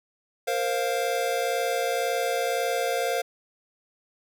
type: chord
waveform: square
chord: Bb suspended second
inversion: none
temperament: equal with one note detuned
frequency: 466.2 / 528.1 / 698.5 Hz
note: Bb4 / C5 / F5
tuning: 0 / +16 / 0 cents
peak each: -30 / -29 / -29 dBFS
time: 0.47-3.22 s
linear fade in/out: 10 ms
effects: none